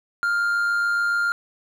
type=tone with amplitude modulation; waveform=triangle; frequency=1400 Hz; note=F6; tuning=4 cents sharp; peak=-16 dBFS; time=0.23-1.32 s; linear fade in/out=0 ms; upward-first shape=sine; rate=107 Hz; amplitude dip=30%; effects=none